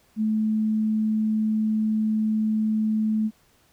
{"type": "tone", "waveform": "sine", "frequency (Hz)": 216.9, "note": "A3", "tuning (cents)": -25, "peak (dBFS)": -20, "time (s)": [0.16, 3.31], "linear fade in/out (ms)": 50, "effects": ["pink hiss -61 dBFS RMS until 3.72 s"]}